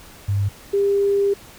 sine tone pair in turn, 100 / 400 Hz, G2 / G4, +35 / +35 cents, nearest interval 2 octaves, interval 2400 cents, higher second, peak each -17 / -15 dBFS, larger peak second, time 0.28-0.49 / 0.73-1.34 s, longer second, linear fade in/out 10 ms, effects pink hiss -44 dBFS RMS until 1.58 s

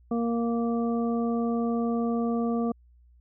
harmonic tone, 233.1 Hz, A#3, in tune, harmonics 1 / 2 / 3 / 5, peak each -25 / -31 / -35 / -39 dBFS, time 0.11-2.72 s, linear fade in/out 5 ms, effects added 60 Hz sine -54 dBFS peak until 3.2 s

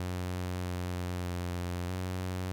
sawtooth tone with pitch steps, 90.4 / 89.6 / 88.5 / 91.9 Hz, F#2 / F2 / F2 / F#2, -40 / +45 / +23 / -11 cents, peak -29 dBFS, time 0-2.52 s, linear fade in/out 0 ms, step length 630 ms, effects none

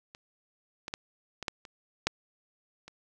clicks, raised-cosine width 0.2 ms, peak -29 / -20 / -16 / -20 / -13 / -29 / -8 / -29 dBFS, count 8, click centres 0.149 / 0.881 / 0.939 / 1.427 / 1.482 / 1.652 / 2.07 / 2.88 s, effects none

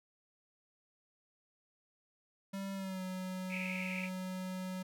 square tone with pitch glide, 195.3 to 185.51 Hz, G3 to F#3, -6 to +5 cents, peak -39 dBFS, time 2.53-4.83 s, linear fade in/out 10 ms, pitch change -89 cents, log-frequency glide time 2.74-3.02 s
pink band-pass noise, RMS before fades -42 dBFS, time 3.49-4.1 s, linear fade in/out 50 ms, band 2200 to 2600 Hz, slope 96 dB/octave
effects none

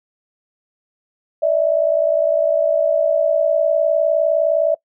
sine tone pair together, 587.3 / 647 Hz, D5 / E5, 0 / -32 cents, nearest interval major second, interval 168 cents, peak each -16 dBFS, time 1.42-4.75 s, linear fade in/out 10 ms, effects noise-tail reverb RT60 0.1 s tail -22 dB re dry

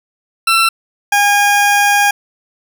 20% pulse tone pair in turn, 1344 / 814.6 Hz, E6 / G#5, +33 / -34 cents, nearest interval major sixth, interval 867 cents, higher first, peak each -4 dBFS, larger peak neither, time 0.47-0.69 / 1.12-2.11 s, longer second, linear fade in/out 5 ms, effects none

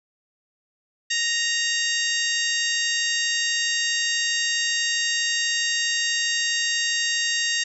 harmonic tone with a mistuned harmonic, 932.3 Hz, A#5, in tune, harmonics 2 / 3 / 4 / 5 / 6 / 7 / 8, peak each -26 / -28 / -29 / -30 / -31 / -31 / -32 dBFS, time 1.1-7.64 s, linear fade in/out 10 ms, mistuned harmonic 7, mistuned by -27 cents, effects none

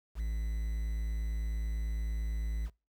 triangle tone with quantisation, 54.5 Hz, A1, 16 cents flat, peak -29 dBFS, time 0.15-2.7 s, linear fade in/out 50 ms, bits 9, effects noise-tail reverb RT60 0.3 s tail -25 dB re dry

